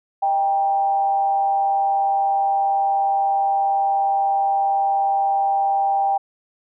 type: tone with frequency modulation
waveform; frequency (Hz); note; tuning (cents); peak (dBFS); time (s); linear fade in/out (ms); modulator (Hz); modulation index
sine; 790; G5; +13; -16; 0.22-6.18; 10; 161; 0.32
effects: none